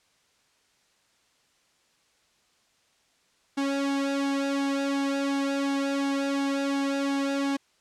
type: tone with flanger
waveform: sawtooth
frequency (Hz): 277.2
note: C#4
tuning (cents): 0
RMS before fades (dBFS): -27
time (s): 3.57-7.57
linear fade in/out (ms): 10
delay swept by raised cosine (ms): 2 to 2.68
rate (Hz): 2.8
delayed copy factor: -0.95
effects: white hiss -66 dBFS RMS until 7.8 s + low-pass 7000 Hz 12 dB/octave